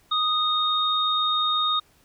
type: tone pair together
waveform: sine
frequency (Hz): 1244.5 / 3706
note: D#6 / A#7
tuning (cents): 0 / -11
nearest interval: octave + perfect fifth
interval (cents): 1889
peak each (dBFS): -23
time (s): 0.11-1.8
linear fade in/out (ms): 10
effects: pink hiss -60 dBFS RMS until 2.04 s